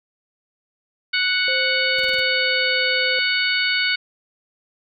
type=harmonic tone; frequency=740 Hz; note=F#5; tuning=in tune; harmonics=2 / 3 / 4 / 5 / 6; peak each=-23 / -22 / -25 / -28 / -25 dBFS; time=1.13-3.96 s; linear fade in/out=10 ms
type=tone with pitch glide; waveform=sine; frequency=522 to 513.9 Hz; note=C5 to C5; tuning=-4 to -31 cents; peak=-26 dBFS; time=1.48-3.19 s; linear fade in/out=0 ms; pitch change=-27 cents; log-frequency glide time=1.83-2.82 s
type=noise bursts; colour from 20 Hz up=pink; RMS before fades=-38 dBFS; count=5; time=1.98-2.201 s; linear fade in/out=5 ms; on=21 ms; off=29 ms
effects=none